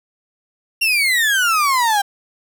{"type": "exponential sweep", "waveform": "35% pulse", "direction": "down", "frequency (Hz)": [2793, 784], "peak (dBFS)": -12, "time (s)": [0.81, 2.02], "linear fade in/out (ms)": 10, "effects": []}